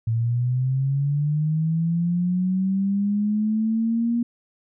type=linear sweep; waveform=sine; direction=up; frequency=111.9 to 238.1 Hz; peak=-19 dBFS; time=0.07-4.23 s; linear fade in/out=5 ms; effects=none